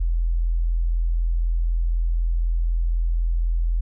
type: tone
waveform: sine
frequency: 42 Hz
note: E1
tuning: 33 cents sharp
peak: -18 dBFS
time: 0-3.81 s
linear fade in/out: 10 ms
effects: none